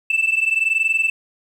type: tone pair together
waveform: sine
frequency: 2637 / 2658 Hz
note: E7 / E7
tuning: 0 / +14 cents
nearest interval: unison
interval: 14 cents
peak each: -17 dBFS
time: 0.1-1.1 s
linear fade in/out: 5 ms
effects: tanh soft clip ceiling -12 dBFS + 8-bit